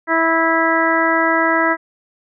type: harmonic tone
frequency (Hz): 327.4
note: E4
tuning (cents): -12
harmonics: 1 / 2 / 3 / 4 / 5 / 6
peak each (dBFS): -20 / -20 / -20 / -20 / -20 / -20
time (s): 0.07-1.77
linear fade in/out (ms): 50
effects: none